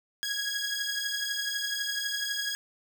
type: beating tone pair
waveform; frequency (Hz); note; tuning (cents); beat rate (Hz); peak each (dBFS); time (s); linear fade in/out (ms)
15% pulse; 1649 / 1661; G#6 / G#6; -13 / 0; 12; -26; 0.23-2.55; 0
effects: none